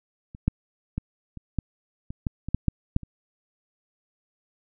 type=clicks; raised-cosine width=5 ms; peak=-28 / -8 / -15 / -26 / -12 / -22 / -13 / -19 / -9 / -8 / -8 / -27 dBFS; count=12; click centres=0.349 / 0.48 / 0.98 / 1.373 / 1.587 / 2.105 / 2.268 / 2.486 / 2.546 / 2.683 / 2.964 / 3.033 s; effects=none